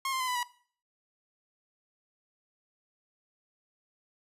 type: tone with pitch steps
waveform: sawtooth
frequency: 1075 / 1048 / 1021.7 / 996.1 / 971.1 Hz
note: C6 / C6 / C6 / B5 / B5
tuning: +47 / +2 / -42 / +15 / -29 cents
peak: -26 dBFS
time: 0.05-0.43 s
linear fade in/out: 2 ms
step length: 76 ms
effects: noise-tail reverb RT60 0.5 s tail -20 dB re dry + resampled to 32000 Hz